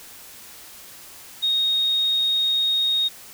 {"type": "tone", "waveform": "sine", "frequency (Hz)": 3729, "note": "A#7", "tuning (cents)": 0, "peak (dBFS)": -18, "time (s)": [1.42, 3.09], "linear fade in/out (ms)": 20, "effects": ["white hiss -43 dBFS RMS until 3.33 s"]}